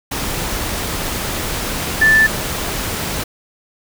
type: tone in noise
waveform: sine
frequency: 1760 Hz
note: A6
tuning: in tune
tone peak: -8 dBFS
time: 2.01-2.27 s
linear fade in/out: 10 ms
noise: pink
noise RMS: -22 dBFS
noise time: 0.11-3.24 s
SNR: +11 dB
effects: none